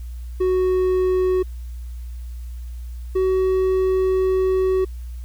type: tone pair in turn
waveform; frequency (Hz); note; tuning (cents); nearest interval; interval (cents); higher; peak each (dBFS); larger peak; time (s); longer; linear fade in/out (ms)
triangle; 370 / 376; F#4 / F#4; 0 / +28; unison; 28; second; -14; neither; 0.4-1.43 / 3.15-4.85; second; 10
effects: added 60 Hz sine -29 dBFS peak until 5.24 s + white hiss -55 dBFS RMS until 5.24 s